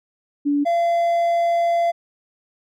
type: tone pair in turn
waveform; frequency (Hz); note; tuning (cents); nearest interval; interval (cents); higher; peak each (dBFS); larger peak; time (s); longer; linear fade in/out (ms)
sine / triangle; 287.9 / 683.3; D4 / F5; -34 / -38; octave + minor third; 1496; second; -16 / -14; second; 0.45-0.65 / 0.65-1.92; second; 20
effects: none